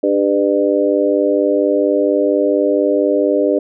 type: harmonic tone with a mistuned harmonic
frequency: 100 Hz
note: G2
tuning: 35 cents sharp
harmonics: 3 / 4 / 5 / 6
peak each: -17 / -17 / -17 / -17 dBFS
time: 0.03-3.59 s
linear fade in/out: 5 ms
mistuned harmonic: 3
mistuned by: -25 cents
effects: none